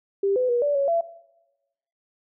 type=tone with pitch steps; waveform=sine; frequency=395.4 / 504 / 481.3 / 579 / 557 / 674 Hz; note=G4 / B4 / B4 / D5 / C#5 / E5; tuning=+15 / +35 / -45 / -25 / +8 / +38 cents; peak=-19 dBFS; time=0.23-1.01 s; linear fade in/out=5 ms; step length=130 ms; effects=noise-tail reverb RT60 1.0 s tail -19 dB re dry